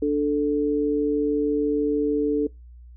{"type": "tone pair together", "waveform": "sine", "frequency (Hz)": [293.7, 440], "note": ["D4", "A4"], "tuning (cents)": [0, 0], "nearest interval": "perfect fifth", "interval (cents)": 700, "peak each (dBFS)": [-22, -22], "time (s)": [0.02, 2.47], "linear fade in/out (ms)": 5, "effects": ["noise-tail reverb RT60 0.2 s tail -23 dB re dry", "added 60 Hz sine -42 dBFS peak until 2.96 s"]}